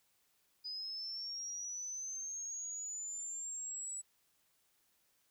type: linear sweep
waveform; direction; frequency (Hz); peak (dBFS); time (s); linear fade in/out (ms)
sine; up; 4957 to 7902; -40; 0.64-4.02; 20
effects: white hiss -75 dBFS RMS until 5.3 s